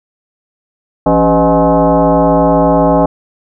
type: tone with frequency modulation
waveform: sine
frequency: 170 Hz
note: F3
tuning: 46 cents flat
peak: -6 dBFS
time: 1.06-3.06 s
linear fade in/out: 5 ms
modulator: 224 Hz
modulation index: 3.4
effects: none